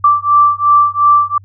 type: beating tone pair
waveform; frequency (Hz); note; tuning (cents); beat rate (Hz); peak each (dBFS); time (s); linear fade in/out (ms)
sine; 1169 / 1171.8; D6 / D6; -8 / -4; 2.8; -10; 0.04-1.38; 5
effects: added 97 Hz sine -37 dBFS peak until 1.44 s